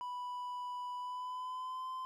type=tone with pitch glide; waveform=triangle; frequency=987.8 to 1030.9 Hz; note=B5 to C6; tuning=0 to -26 cents; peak=-37 dBFS; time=0.01-2.05 s; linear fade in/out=0 ms; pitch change=+74 cents; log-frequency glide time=0.96-1.88 s; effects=none